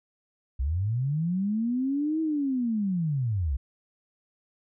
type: linear two-way sweep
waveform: sine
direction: up then down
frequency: 59.7 to 323.1 to 59.7 Hz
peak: -24 dBFS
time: 0.59-3.57 s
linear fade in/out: 10 ms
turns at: 2.21 s
effects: none